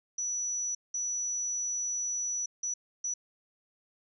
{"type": "tone bursts at uneven times", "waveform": "sine", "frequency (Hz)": 5910, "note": "F#8", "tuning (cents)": -3, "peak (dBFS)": -30, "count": 4, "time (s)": [[0.18, 0.75], [0.94, 2.46], [2.63, 2.74], [3.04, 3.14]], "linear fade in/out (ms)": 5, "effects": []}